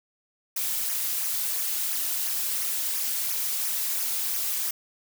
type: noise with flanger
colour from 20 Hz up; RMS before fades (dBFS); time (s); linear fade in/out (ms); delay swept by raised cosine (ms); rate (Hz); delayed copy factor
blue; -28; 0.56-4.71; 5; 0.24 to 4.54; 2.9; -0.75
effects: none